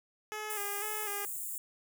10% pulse tone with vibrato, 416.8 Hz, G#4, 6 cents sharp, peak -29 dBFS, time 0.32-1.25 s, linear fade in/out 0 ms, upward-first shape square, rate 2 Hz, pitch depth 42 cents each way
white high-pass noise, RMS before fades -39 dBFS, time 0.5-1.58 s, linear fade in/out 0 ms, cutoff 7000 Hz, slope 96 dB/octave
effects none

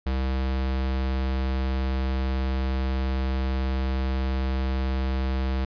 square tone, 65.6 Hz, C2, 5 cents sharp, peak -24 dBFS, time 0.06-5.65 s, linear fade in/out 5 ms, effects resampled to 11025 Hz

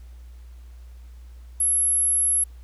sine tone, 11175 Hz, F9, in tune, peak -18 dBFS, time 1.6-2.44 s, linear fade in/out 5 ms, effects added 60 Hz sine -40 dBFS peak until 2.63 s + pink hiss -61 dBFS RMS until 2.63 s

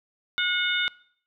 harmonic tone with a mistuned harmonic, 724 Hz, F#5, 38 cents flat, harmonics 2 / 3 / 4 / 5, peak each -26 / -29 / -31 / -27 dBFS, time 0.38-0.88 s, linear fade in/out 0 ms, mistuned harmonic 4, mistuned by +24 cents, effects noise-tail reverb RT60 0.6 s tail -22 dB re dry

